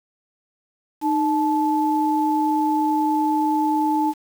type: tone pair together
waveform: sine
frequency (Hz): 307.2 / 868.9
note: D#4 / A5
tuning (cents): -22 / -22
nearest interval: octave + tritone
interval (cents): 1800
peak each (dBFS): -20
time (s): 1.01-4.14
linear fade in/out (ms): 50
effects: 7-bit